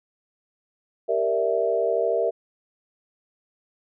sine chord, E half-diminished seventh, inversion first, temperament equal, 392 / 466.2 / 587.3 / 659.3 Hz, G4 / Bb4 / D5 / E5, 0 / 0 / 0 / 0 cents, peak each -28 / -24 / -28 / -24 dBFS, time 1.08-2.31 s, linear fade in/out 20 ms, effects none

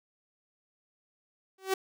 sawtooth tone with exponential growth, 381.9 Hz, G4, 45 cents flat, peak -19 dBFS, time 1.58-1.74 s, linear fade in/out 5 ms, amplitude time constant 33 ms, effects none

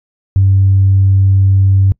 sine tone, 96.8 Hz, G2, 21 cents flat, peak -5 dBFS, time 0.36-1.92 s, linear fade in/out 0 ms, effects noise-tail reverb RT60 0.1 s tail -24 dB re dry + tanh soft clip ceiling -1 dBFS

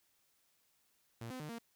sawtooth tone with pitch steps, 115.9 / 256.2 / 151.4 / 232.1 Hz, A#2 / C4 / D#3 / A#3, -10 / -36 / -47 / -7 cents, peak -39 dBFS, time 1.21-1.586 s, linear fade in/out 5 ms, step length 94 ms, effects white hiss -75 dBFS RMS until 1.75 s

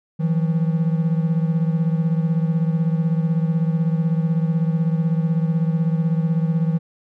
triangle beating tone pair, 160.9 / 176.9 Hz, E3 / F3, -42 / +23 cents, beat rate 16 Hz, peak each -16 / -21 dBFS, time 0.19-6.79 s, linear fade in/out 20 ms, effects none

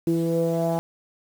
sawtooth tone with low-pass filter sweep, 166.1 Hz, E3, 13 cents sharp, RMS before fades -23 dBFS, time 0.07-0.79 s, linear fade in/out 0 ms, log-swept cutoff 350 to 780 Hz, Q 5.7, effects 7-bit

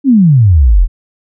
sine exponential sweep, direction down, 290.5 to 36.88 Hz, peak -3 dBFS, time 0.04-0.88 s, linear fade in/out 50 ms, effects none

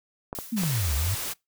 clicks, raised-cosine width 1 ms, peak -18 dBFS, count 3, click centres 0.329 / 0.388 / 0.635 s
blue noise with exponential decay, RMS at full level -35 dBFS, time 0.35-0.95 s, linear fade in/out 0 ms, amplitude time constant 130 ms
sine exponential two-way sweep, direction down then up, 241.1 to 66.8 to 104.9 Hz, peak -24 dBFS, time 0.52-1.15 s, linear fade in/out 10 ms, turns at 0.95 s
white noise, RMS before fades -32 dBFS, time 0.56-1.34 s, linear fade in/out 20 ms
effects noise-tail reverb RT60 0.2 s tail -24 dB re dry

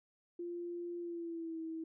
sine tone with pitch glide, 346.9 to 323.7 Hz, F4 to E4, -12 to -31 cents, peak -39 dBFS, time 0.39-1.84 s, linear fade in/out 5 ms, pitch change -119 cents, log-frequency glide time 0.99-1.6 s, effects none

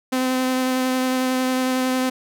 sawtooth tone with vibrato, 257.2 Hz, C4, 30 cents flat, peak -15 dBFS, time 0.12-2.1 s, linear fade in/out 10 ms, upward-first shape sine, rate 11 Hz, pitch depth 11 cents each way, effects none

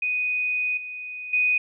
sine tone with level steps, 2489 Hz, D#7, in tune, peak -22 / -32 / -18 dBFS, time 0.02-1.58 s, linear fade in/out 5 ms, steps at 0.77 / 1.33 s, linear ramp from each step 5 ms, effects none

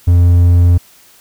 triangle tone, 87.31 Hz, F2, in tune, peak -3 dBFS, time 0.07-0.78 s, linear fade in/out 10 ms, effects white hiss -45 dBFS RMS until 1.2 s

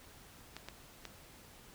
clicks, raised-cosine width 0.2 ms, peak -26 dBFS, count 3, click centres 0.566 / 0.686 / 1.053 s, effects pink hiss -57 dBFS RMS until 1.74 s

